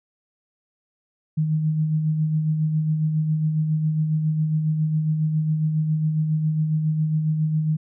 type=tone with tremolo; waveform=sine; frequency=155.56 Hz; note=D#3; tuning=in tune; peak=-17 dBFS; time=1.37-7.77 s; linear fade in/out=10 ms; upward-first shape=sine; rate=7.3 Hz; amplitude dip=40%; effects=none